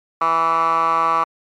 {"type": "tone with band-pass filter", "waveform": "10% pulse", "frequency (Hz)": 164.5, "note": "E3", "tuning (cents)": -3, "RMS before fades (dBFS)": -17, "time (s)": [0.21, 1.24], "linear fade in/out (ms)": 5, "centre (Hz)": 1200, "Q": 7.3, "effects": ["MP3 64 kbps"]}